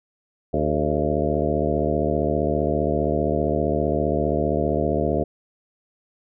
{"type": "harmonic tone with a mistuned harmonic", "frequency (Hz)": 75.2, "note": "D2", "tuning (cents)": 42, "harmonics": [1, 2, 3, 4, 5, 6, 7, 8, 9], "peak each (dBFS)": [-28, -28, -28, -28, -28, -28, -28, -28, -28], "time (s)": [0.53, 5.24], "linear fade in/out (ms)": 10, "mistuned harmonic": 6, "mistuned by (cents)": -62, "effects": []}